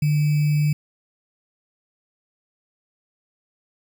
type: tone with sample-and-hold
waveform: sine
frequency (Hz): 149.1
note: D3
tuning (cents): +27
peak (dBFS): -16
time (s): 0.02-0.73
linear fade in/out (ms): 5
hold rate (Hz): 2450
effects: none